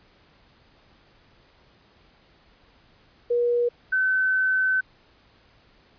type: tone pair in turn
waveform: sine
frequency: 480 / 1523.9 Hz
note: B4 / G6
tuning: -49 / -49 cents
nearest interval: octave + minor sixth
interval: 2000 cents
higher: second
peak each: -19 dBFS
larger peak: neither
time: 3.3-3.69 / 3.92-4.81 s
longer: second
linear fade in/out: 10 ms
effects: pink hiss -58 dBFS RMS until 5.98 s + resampled to 11025 Hz